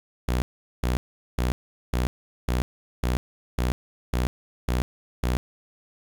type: tone bursts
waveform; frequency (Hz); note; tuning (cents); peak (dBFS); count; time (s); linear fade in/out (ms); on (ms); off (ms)
sawtooth; 61.74; B1; 0; -18; 10; 0.28-5.37; 0; 140; 410
effects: 9-bit